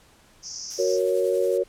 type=band-pass noise; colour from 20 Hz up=white; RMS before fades=-36 dBFS; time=0.42-1 s; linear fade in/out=50 ms; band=5000 to 6400 Hz; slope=96 dB/octave
type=noise with tremolo; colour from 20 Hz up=blue; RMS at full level=-41 dBFS; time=0.7-1.58 s; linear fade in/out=5 ms; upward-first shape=sine; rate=11 Hz; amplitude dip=35%
type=chord; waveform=sine; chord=F# major; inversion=none; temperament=equal; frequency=370 / 466.2 / 554.4 Hz; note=F#4 / A#4 / C#5; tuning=0 / 0 / 0 cents; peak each=-24 dBFS; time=0.78-1.64 s; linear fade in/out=20 ms
effects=pink hiss -56 dBFS RMS until 1.68 s + low-pass 11000 Hz 12 dB/octave